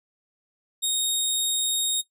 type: tone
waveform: 20% pulse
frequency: 3729 Hz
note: A#7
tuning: in tune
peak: -16 dBFS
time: 0.82-2.02 s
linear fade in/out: 20 ms
effects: noise-tail reverb RT60 0.1 s tail -18 dB re dry